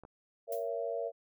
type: clicks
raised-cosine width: 1 ms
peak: -36 dBFS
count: 2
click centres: 0.036 / 0.051 s
type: chord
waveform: sine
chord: A# diminished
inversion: none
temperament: just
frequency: 466.2 / 559.4 / 671.3 Hz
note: A#4 / C#5 / E5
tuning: 0 / +16 / +31 cents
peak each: -37 / -38 / -37 dBFS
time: 0.47-1.12 s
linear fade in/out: 50 ms
type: noise with exponential decay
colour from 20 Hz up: violet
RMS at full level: -42 dBFS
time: 0.52-0.7 s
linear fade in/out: 2 ms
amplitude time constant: 38 ms
effects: none